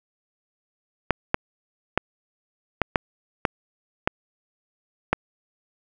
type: clicks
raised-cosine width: 0.5 ms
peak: -3 dBFS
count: 8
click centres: 1.107 / 1.344 / 1.976 / 2.817 / 2.958 / 3.452 / 4.075 / 5.13 s
effects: none